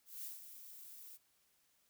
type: noise with ADSR envelope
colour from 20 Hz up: violet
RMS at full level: -45 dBFS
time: 0.05-1.18 s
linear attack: 190 ms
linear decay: 150 ms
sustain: -9 dB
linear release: 30 ms
effects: white hiss -75 dBFS RMS until 1.89 s